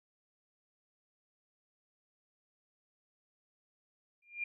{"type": "tone with exponential growth", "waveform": "sine", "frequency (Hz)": 2400, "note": "D7", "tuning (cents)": 37, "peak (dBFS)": -31, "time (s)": [4.22, 4.44], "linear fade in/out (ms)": 5, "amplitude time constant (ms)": 46, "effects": []}